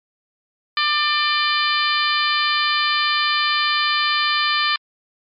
harmonic tone with a mistuned harmonic, 595 Hz, D5, 22 cents sharp, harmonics 2 / 3 / 4 / 5 / 6 / 7 / 8, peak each -21 / -23 / -24 / -25 / -26 / -26 / -27 dBFS, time 0.77-4.76 s, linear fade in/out 2 ms, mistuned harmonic 5, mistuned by +27 cents, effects MP3 64 kbps

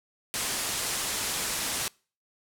white low-pass noise, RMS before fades -31 dBFS, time 0.34-1.88 s, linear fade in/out 0 ms, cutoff 11000 Hz, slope 24 dB/octave, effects noise-tail reverb RT60 0.4 s tail -26 dB re dry

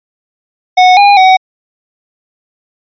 square tone with pitch steps, 735 / 811 / 752 Hz, F#5 / G#5 / F#5, -12 / -41 / +28 cents, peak -3 dBFS, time 0.77-1.37 s, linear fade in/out 10 ms, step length 200 ms, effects resampled to 11025 Hz

